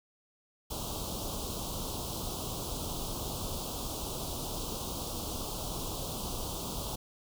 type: band-stop noise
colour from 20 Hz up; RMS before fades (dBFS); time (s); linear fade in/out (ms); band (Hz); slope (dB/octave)
pink; -37; 0.7-6.96; 10; 1200 to 3000; 48
effects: none